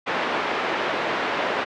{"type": "band-pass noise", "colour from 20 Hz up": "pink", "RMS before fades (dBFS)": -25, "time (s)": [0.06, 1.65], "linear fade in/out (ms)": 20, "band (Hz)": [430, 2400], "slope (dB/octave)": 12, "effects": ["low-pass 5000 Hz 12 dB/octave"]}